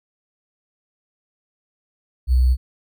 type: tone with sample-and-hold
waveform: sine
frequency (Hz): 63.2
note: B1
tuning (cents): +41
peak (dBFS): -12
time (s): 2.27-2.57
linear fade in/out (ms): 50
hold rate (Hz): 4410
effects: none